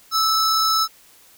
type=tone pair together; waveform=square; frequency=1311 / 5244 Hz; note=E6 / E8; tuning=-10 / -10 cents; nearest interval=2 octaves; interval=2400 cents; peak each=-19 / -21 dBFS; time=0.11-0.88 s; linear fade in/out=50 ms; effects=white hiss -51 dBFS RMS until 1.37 s